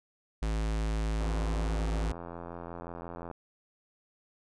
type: tone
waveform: square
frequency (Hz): 54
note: A1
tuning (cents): -32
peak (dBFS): -29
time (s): 0.42-2.12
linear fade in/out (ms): 5
type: click train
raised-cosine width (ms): 1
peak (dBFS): -27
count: 181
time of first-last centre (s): 1.21-3.313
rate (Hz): 85.6
effects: resampled to 22050 Hz